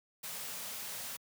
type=band-stop noise; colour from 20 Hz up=white; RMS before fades=-42 dBFS; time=0.23-1.17 s; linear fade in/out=10 ms; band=270 to 390 Hz; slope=96 dB/octave; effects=high-pass 100 Hz 12 dB/octave